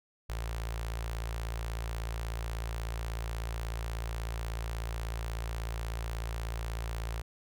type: tone with notch filter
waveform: sawtooth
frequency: 56.4 Hz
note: A1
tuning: 44 cents sharp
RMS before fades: -36 dBFS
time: 0.29-7.22 s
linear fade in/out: 10 ms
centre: 240 Hz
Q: 0.54
effects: none